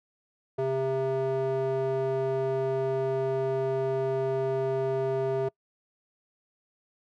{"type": "tone with band-pass filter", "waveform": "square", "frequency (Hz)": 133, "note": "C3", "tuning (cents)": 29, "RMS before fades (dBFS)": -28, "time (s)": [0.58, 5.49], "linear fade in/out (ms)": 10, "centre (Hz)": 510, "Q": 4.4, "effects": ["noise-tail reverb RT60 0.1 s tail -25 dB re dry"]}